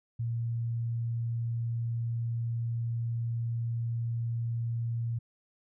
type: tone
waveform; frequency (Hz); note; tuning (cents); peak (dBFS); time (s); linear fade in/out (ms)
sine; 116.54; A#2; 0; -29; 0.19-5.19; 10
effects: none